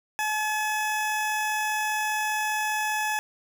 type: tone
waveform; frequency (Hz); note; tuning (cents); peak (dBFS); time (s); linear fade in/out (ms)
20% pulse; 855; A5; -50; -20; 0.19-3.19; 0
effects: none